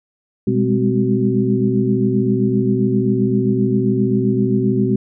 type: tone cluster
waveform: sine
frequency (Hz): 123.7 / 200.4 / 208 / 259.3 / 376.7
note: B2 / G3 / G#3 / C4 / F#4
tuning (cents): +3 / +38 / +3 / -15 / +31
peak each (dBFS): -20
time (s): 0.47-4.96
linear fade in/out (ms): 5
effects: none